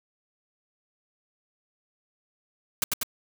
white noise with echo, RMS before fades -24 dBFS, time 2.82-2.84 s, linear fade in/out 2 ms, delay 96 ms, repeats 2, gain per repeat -2 dB, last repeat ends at 3.032 s, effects none

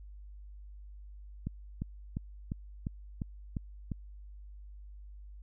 click train, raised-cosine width 5 ms, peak -22 dBFS, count 8, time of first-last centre 1.47-3.918 s, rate 2.86 Hz, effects added 50 Hz sine -46 dBFS peak until 5.42 s

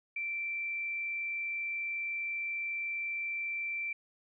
sine tone with frequency modulation, 2344 Hz, D7, 4 cents flat, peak -33 dBFS, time 0.16-3.93 s, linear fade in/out 5 ms, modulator 54.6 Hz, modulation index 0.34, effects none

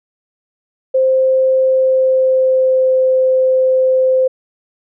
sine tone with pitch glide, 523.3 to 518.8 Hz, C5 to C5, 0 to -15 cents, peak -9 dBFS, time 0.94-4.28 s, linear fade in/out 10 ms, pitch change -15 cents, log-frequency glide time 1.6-2.94 s, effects none

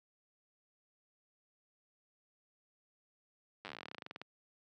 slowing click train, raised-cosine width 0.3 ms, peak -28 dBFS, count 23, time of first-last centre 3.65-4.216 s, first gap 9 ms, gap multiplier 1.09, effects high-pass 150 Hz 12 dB/octave

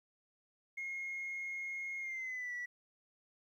sine tone with pitch glide, 2151 to 1949.8 Hz, C7 to B6, +47 to -23 cents, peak -37 dBFS, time 0.77-2.66 s, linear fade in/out 10 ms, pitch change -170 cents, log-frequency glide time 1.99-2.54 s, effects tanh soft clip ceiling -36 dBFS + 12-bit

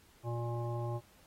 harmonic tone, 118.5 Hz, A#2, 29 cents sharp, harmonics 1 / 3 / 5 / 7 / 9, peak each -35 / -42 / -44 / -45 / -49 dBFS, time 0.23-1.01 s, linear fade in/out 50 ms, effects pink hiss -64 dBFS RMS until 1.26 s + AAC 48 kbps

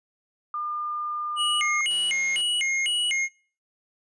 sine tone, 1205 Hz, D6, 44 cents sharp, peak -27 dBFS, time 0.54-1.81 s, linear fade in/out 2 ms
square tone with vibrato, 2503 Hz, D#7, 10 cents sharp, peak -23 dBFS, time 1.36-3.29 s, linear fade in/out 50 ms, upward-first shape square, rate 2 Hz, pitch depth 270 cents each way
click train, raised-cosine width 0.2 ms, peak -29 dBFS, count 95, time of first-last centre 1.91-2.41 s, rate 188 Hz
effects noise-tail reverb RT60 0.5 s tail -26 dB re dry + resampled to 22050 Hz

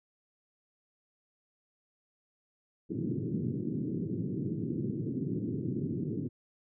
pink band-pass noise, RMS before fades -34 dBFS, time 2.89-6.29 s, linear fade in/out 20 ms, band 110 to 380 Hz, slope 48 dB/octave, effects none

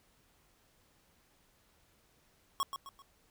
square tone with echo, 1100 Hz, C#6, 14 cents flat, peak -30 dBFS, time 2.6-2.63 s, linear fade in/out 0 ms, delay 130 ms, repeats 3, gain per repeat -8 dB, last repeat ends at 3.02 s, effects pink hiss -69 dBFS RMS until 3.3 s

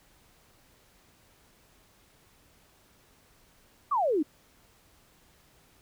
sine exponential sweep, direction down, 1224 to 276.7 Hz, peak -23 dBFS, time 3.91-4.23 s, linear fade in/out 10 ms, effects pink hiss -62 dBFS RMS until 5.81 s

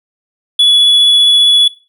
triangle tone with vibrato, 3406 Hz, G#7, 43 cents sharp, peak -4 dBFS, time 0.59-1.68 s, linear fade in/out 5 ms, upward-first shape triangle, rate 15 Hz, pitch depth 9 cents each way, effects noise-tail reverb RT60 0.3 s tail -18 dB re dry

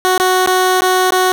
15% pulse tone with dropouts, 370 Hz, F#4, in tune, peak -4 dBFS, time 0.05-1.32 s, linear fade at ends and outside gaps 0 ms, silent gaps 0.178-0.199 / 0.461-0.474 / 0.807-0.82 / 1.106-1.122 s, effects 7-bit

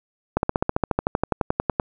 slowing click train, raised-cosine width 1 ms, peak -5 dBFS, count 19, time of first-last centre 0.37-1.798 s, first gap 61 ms, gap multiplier 1.03, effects none

